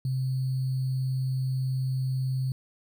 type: tone with sample-and-hold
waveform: sine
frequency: 130.81 Hz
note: C3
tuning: in tune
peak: -25 dBFS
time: 0.05-2.52 s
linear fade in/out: 2 ms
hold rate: 4410 Hz
effects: none